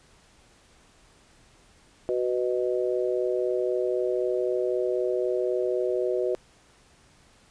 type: harmonic tone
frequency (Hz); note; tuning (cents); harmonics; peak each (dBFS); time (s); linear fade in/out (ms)
123.9; B2; +6; 3 / 4 / 5; -26 / -28 / -30; 2.09-6.35; 0
effects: pink hiss -58 dBFS RMS until 7.5 s + resampled to 22050 Hz